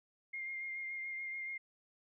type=tone with vibrato; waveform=sine; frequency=2121 Hz; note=C7; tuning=23 cents sharp; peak=-39 dBFS; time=0.33-1.58 s; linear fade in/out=10 ms; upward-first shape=sine; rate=7 Hz; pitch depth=18 cents each way; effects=none